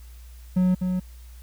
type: tone with echo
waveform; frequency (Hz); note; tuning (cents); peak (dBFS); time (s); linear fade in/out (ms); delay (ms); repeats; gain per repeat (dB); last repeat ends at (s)
triangle; 183.2; F#3; -17; -15; 0.56-0.75; 10; 250; 1; -5; 1
effects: added 60 Hz sine -41 dBFS peak until 1.42 s + white hiss -56 dBFS RMS until 1.42 s